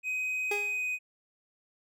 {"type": "tone with pitch glide", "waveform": "triangle", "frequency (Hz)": [2515, 2501], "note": ["D#7", "D#7"], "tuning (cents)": [18, 8], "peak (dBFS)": -28, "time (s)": [0.03, 0.99], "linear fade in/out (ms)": 50, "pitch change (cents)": -10, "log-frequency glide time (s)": [0.58, 0.85]}
{"type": "tone with exponential decay", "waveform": "30% pulse", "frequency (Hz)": 410.3, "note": "G#4", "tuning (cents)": -21, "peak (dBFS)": -26, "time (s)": [0.51, 0.85], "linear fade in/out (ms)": 5, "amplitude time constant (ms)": 72}
{"effects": []}